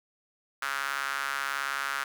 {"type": "tone with high-pass filter", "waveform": "sawtooth", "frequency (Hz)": 138.59, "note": "C#3", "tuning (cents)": 0, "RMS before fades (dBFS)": -32, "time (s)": [0.62, 2.04], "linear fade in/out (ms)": 5, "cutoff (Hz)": 1400, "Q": 3.8, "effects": []}